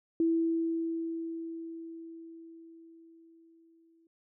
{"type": "tone with exponential decay", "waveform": "sine", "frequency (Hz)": 329.6, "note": "E4", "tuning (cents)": 0, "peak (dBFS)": -23, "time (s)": [0.2, 4.07], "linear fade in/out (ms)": 2, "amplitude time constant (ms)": 840, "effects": []}